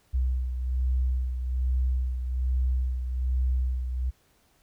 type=beating tone pair; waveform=sine; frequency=63.2 / 64.4 Hz; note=B1 / C2; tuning=+41 / -27 cents; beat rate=1.2 Hz; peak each=-24 / -33 dBFS; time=0.13-4.11 s; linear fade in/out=20 ms; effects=pink hiss -65 dBFS RMS until 4.62 s